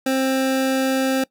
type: tone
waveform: 25% pulse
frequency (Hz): 264.5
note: C4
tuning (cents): +19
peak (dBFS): -14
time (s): 0.06-1.24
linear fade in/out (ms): 5
effects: noise-tail reverb RT60 0.1 s tail -22 dB re dry